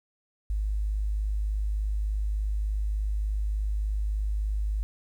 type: tone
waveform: sine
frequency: 51.7 Hz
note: G#1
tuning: 7 cents flat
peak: -25 dBFS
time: 0.5-4.83 s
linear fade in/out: 0 ms
effects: 10-bit